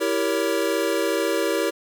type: chord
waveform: square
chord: E diminished seventh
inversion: none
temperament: equal with one note detuned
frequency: 329.6 / 392 / 466.2 / 563.7 Hz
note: E4 / G4 / Bb4 / Db5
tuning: 0 / 0 / 0 / +29 cents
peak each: -27 dBFS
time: 0-1.71 s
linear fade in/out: 20 ms
effects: none